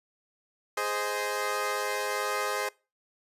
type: chord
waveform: 15% pulse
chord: Ab major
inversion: none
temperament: equal with one note detuned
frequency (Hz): 415.3 / 520.2 / 622.3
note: Ab4 / C5 / Eb5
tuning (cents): 0 / -10 / 0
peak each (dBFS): -26 / -26 / -29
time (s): 0.77-2.69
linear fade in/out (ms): 5
effects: noise-tail reverb RT60 0.3 s tail -23 dB re dry + resampled to 32000 Hz